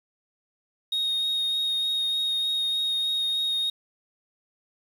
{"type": "tone with vibrato", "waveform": "sine", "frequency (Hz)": 3729, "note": "A#7", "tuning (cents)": 0, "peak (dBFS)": -21, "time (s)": [0.92, 3.7], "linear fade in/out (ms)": 5, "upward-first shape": "sine", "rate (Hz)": 3.3, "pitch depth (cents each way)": 9, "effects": ["tanh soft clip ceiling -22 dBFS", "8-bit"]}